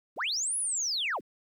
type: linear two-way sweep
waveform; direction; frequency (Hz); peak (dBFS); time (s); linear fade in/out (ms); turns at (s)
sine; up then down; 98 to 10548 to 98; -27; 0.16-1.21; 50; 0.57
effects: tanh soft clip ceiling -23 dBFS + 11-bit